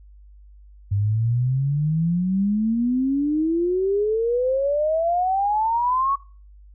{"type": "exponential sweep", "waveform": "sine", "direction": "up", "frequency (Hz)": [98, 1124], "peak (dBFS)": -18, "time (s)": [0.91, 6.16], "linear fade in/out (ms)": 10, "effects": ["noise-tail reverb RT60 0.4 s tail -22 dB re dry", "added 50 Hz sine -44 dBFS peak until 6.74 s"]}